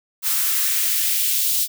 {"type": "noise with high-pass filter sweep", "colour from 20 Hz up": "blue", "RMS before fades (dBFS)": -20, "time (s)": [0.22, 1.68], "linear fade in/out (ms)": 50, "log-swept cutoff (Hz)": [1000, 3800], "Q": 1.4, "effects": []}